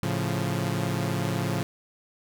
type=chord; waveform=sawtooth; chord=A augmented; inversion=none; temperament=equal; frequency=110 / 138.59 / 174.61 Hz; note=A2 / C#3 / E#3; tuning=0 / 0 / 0 cents; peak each=-26 dBFS; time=0.03-1.63 s; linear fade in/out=0 ms; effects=none